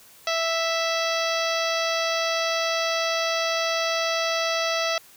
harmonic tone, 659.3 Hz, E5, in tune, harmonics 1 / 2 / 3 / 4 / 5 / 6 / 7 / 8 / 9, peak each -26 / -29 / -31 / -32 / -33 / -34 / -34 / -35 / -36 dBFS, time 0.27-4.98 s, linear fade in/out 2 ms, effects white hiss -51 dBFS RMS until 5.16 s

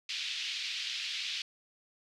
pink band-pass noise, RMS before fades -37 dBFS, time 0.09-1.42 s, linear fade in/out 2 ms, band 2600 to 4600 Hz, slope 24 dB/octave, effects none

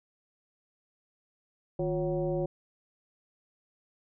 sine tone with frequency modulation, 354.7 Hz, F4, 27 cents sharp, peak -27 dBFS, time 1.79-2.46 s, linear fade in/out 5 ms, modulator 198 Hz, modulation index 1.3, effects none

